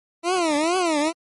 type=tone with vibrato; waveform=20% pulse; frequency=329.6 Hz; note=E4; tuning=in tune; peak=-14 dBFS; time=0.23-1.13 s; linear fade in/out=50 ms; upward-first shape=triangle; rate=2.3 Hz; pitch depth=250 cents each way; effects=MP3 48 kbps